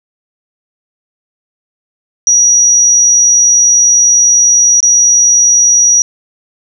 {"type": "tone with dropouts", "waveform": "sine", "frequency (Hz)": 5790, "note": "F#8", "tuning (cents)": -38, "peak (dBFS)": -4, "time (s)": [2.27, 6.02], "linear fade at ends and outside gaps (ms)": 1, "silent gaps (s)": [4.804, 4.828], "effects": []}